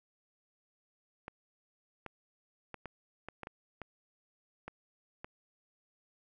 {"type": "clicks", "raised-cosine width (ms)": 0.5, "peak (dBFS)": -27, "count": 10, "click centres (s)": [1.281, 2.063, 2.743, 2.857, 3.286, 3.433, 3.471, 3.817, 4.68, 5.245], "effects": []}